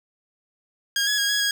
15% pulse tone with pitch steps, 1625 / 1684 / 1636 / 1668 / 1646 Hz, G#6 / G#6 / G#6 / G#6 / G#6, -38 / +24 / -26 / +7 / -16 cents, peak -14 dBFS, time 0.96-1.51 s, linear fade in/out 2 ms, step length 110 ms, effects none

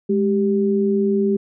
sine tone pair together, 207.7 / 392 Hz, G#3 / G4, 0 / 0 cents, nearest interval major seventh, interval 1100 cents, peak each -18 dBFS, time 0.09-1.37 s, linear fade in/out 10 ms, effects none

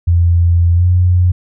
sine tone with pitch glide, 85.8 to 89.7 Hz, F2 to F2, -30 to +47 cents, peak -7 dBFS, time 0.07-1.32 s, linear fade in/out 10 ms, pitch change +77 cents, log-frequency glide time 0.75-0.85 s, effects none

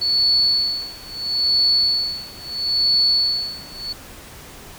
sine tone with tremolo, 4435 Hz, C#8, in tune, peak -13 dBFS, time 0.01-3.93 s, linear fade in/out 10 ms, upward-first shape sine, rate 0.75 Hz, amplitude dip 95%, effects pink hiss -40 dBFS RMS until 4.78 s

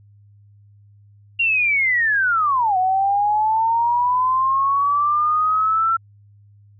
sine linear two-way sweep, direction down then up, 2786 to 733 to 1352 Hz, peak -15 dBFS, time 1.39-5.97 s, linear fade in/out 10 ms, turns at 2.77 s, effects added 102 Hz sine -47 dBFS peak until 6.79 s

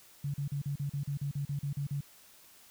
sine tone bursts, 141.7 Hz, C#3, 38 cents sharp, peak -31 dBFS, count 13, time 0.24-2.008 s, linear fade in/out 5 ms, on 100 ms, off 39 ms, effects white hiss -58 dBFS RMS until 2.7 s

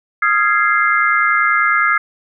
sine chord, F minor seventh, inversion third, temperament equal with one note detuned, 1244.5 / 1374.5 / 1661.2 / 2093 Hz, Eb6 / F6 / Ab6 / C7, 0 / -28 / 0 / 0 cents, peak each -17 dBFS, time 0.22-1.98 s, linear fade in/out 5 ms, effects none

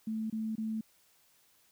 sine tone bursts, 220 Hz, A3, in tune, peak -32 dBFS, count 3, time 0.07-0.81 s, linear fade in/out 5 ms, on 230 ms, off 25 ms, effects white hiss -67 dBFS RMS until 1.71 s

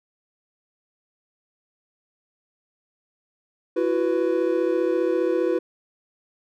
triangle chord, E suspended second, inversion none, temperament equal with one note detuned, 335 / 370 / 493.9 Hz, E4 / F#4 / B4, +28 / 0 / 0 cents, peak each -22 dBFS, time 3.76-5.59 s, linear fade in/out 10 ms, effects none

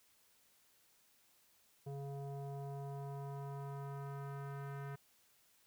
square tone with low-pass filter sweep, 139.6 Hz, C#3, 13 cents sharp, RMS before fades -45 dBFS, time 1.86-4.96 s, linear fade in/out 10 ms, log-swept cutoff 590 to 1600 Hz, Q 2.1, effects white hiss -71 dBFS RMS until 5.66 s

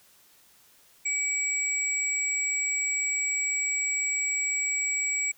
sine tone pair together, 2287 / 7719 Hz, D7 / B8, -47 / -41 cents, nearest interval octave + major sixth, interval 2106 cents, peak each -28 dBFS, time 1.05-5.32 s, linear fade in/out 10 ms, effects white hiss -59 dBFS RMS until 5.37 s

